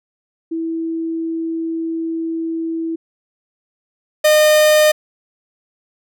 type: tone pair in turn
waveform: sine / 45% pulse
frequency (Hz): 327.5 / 610.4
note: E4 / D#5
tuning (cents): -11 / -33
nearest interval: major seventh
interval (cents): 1078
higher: second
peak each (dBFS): -19 / -9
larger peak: second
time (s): 0.51-2.96 / 4.24-4.92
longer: first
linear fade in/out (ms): 10
effects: none